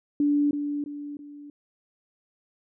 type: tone with echo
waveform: sine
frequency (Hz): 290.5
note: D4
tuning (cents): -19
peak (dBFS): -19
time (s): 0.2-0.51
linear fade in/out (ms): 2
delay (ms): 330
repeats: 3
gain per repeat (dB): -7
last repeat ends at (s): 1.5
effects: none